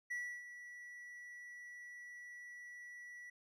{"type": "tone with ADSR envelope", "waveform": "triangle", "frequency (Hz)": 1949, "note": "B6", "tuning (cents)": -23, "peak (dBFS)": -36, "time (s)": [0.1, 3.3], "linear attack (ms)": 14, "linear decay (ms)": 310, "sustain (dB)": -12, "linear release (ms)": 6, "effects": ["resampled to 32000 Hz"]}